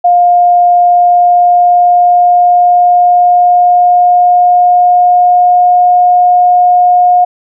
sine tone with pitch glide, 707 to 716.9 Hz, F5 to F5, +21 to +45 cents, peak -3 dBFS, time 0.04-7.25 s, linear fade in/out 10 ms, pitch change +24 cents, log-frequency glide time 0.72-5.87 s, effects none

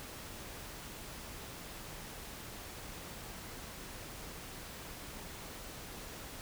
silence, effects pink hiss -47 dBFS RMS until 6.41 s

